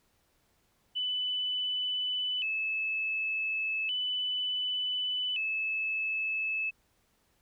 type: tone with vibrato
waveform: sine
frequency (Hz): 2794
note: F7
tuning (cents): 0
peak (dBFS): -29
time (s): 0.95-6.71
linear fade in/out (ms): 20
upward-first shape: square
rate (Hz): 0.34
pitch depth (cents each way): 120
effects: pink hiss -71 dBFS RMS until 7.41 s